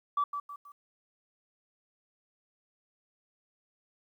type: tone with echo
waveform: sine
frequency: 1154 Hz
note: D6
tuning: 31 cents flat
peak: -24 dBFS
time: 0.17-0.24 s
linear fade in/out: 5 ms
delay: 160 ms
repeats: 3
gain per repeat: -8 dB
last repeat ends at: 0.72 s
effects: tanh soft clip ceiling -21 dBFS + 11-bit